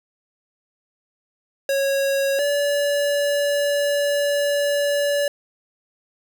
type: tone pair in turn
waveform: square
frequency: 550 / 574.2 Hz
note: C#5 / D5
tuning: -14 / -39 cents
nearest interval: minor second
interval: 75 cents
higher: second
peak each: -19 dBFS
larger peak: neither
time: 1.69-2.39 / 2.39-5.28 s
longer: second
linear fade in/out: 2 ms
effects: none